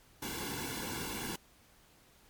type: noise with comb filter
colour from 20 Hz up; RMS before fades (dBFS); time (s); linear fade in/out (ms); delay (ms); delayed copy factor
pink; -39; 0.22-1.36; 5; 1.6; -0.8
effects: pink hiss -63 dBFS RMS until 2.29 s + MP3 96 kbps